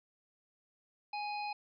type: harmonic tone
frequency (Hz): 830.6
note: G#5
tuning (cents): 0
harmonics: 1 / 3 / 5 / 6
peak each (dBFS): -37 / -43 / -48 / -54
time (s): 1.13-1.53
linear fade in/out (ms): 5
effects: none